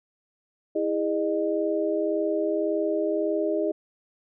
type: tone cluster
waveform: sine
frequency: 326.8 / 408.6 / 612 Hz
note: E4 / G#4 / D#5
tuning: -15 / -28 / -29 cents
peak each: -27 dBFS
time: 0.75-3.72 s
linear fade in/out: 10 ms
effects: none